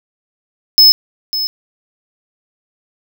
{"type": "tone with echo", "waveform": "square", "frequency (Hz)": 5200, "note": "E8", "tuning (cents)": -24, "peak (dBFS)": -4, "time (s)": [0.78, 0.92], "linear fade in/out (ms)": 0, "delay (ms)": 550, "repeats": 1, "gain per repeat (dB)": -12, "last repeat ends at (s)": 1.47, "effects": []}